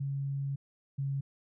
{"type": "tone pair in turn", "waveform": "sine", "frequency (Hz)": [138.59, 137.89], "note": ["C#3", "C#3"], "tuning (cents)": [0, -9], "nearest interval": "unison", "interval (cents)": 9, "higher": "first", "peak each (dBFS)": [-31, -30], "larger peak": "second", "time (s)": [[0, 0.56], [0.98, 1.21]], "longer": "first", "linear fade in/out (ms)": 10, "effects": []}